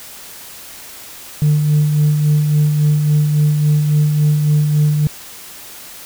sine tone with tremolo, 150 Hz, D3, 37 cents sharp, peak -7 dBFS, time 1.42-5.07 s, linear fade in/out 0 ms, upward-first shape sine, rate 3.6 Hz, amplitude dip 45%, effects tanh soft clip ceiling -7 dBFS + white hiss -35 dBFS RMS until 6.05 s

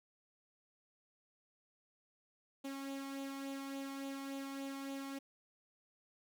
sawtooth tone with flanger, 273.8 Hz, C#4, 21 cents flat, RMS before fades -44 dBFS, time 2.64-5.19 s, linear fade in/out 10 ms, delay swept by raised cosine 0.28 to 0.94 ms, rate 3.5 Hz, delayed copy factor +0.5, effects none

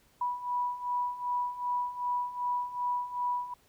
sine beating tone pair, 979 / 981.6 Hz, B5 / B5, -15 / -11 cents, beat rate 2.6 Hz, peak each -35 / -31 dBFS, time 0.21-3.54 s, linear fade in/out 5 ms, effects pink hiss -65 dBFS RMS until 3.68 s

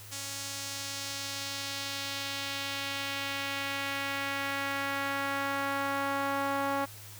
sawtooth tone with band-pass filter sweep, 277.2 Hz, C#4, in tune, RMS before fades -34 dBFS, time 0.11-6.86 s, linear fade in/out 20 ms, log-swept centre 7200 to 990 Hz, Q 1.2, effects added 103 Hz sine -49 dBFS peak until 7.19 s + white hiss -49 dBFS RMS until 7.19 s

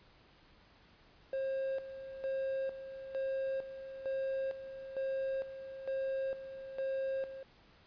triangle tone with tremolo, 535 Hz, C5, 38 cents sharp, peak -31 dBFS, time 1.33-7.43 s, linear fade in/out 2 ms, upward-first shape square, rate 1.1 Hz, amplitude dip 70%, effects pink hiss -63 dBFS RMS until 7.86 s + resampled to 11025 Hz

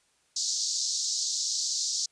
white band-pass noise, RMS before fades -30 dBFS, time 0.36-2.06 s, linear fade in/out 5 ms, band 4200 to 7000 Hz, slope 48 dB/octave, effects white hiss -68 dBFS RMS until 2.11 s + resampled to 22050 Hz

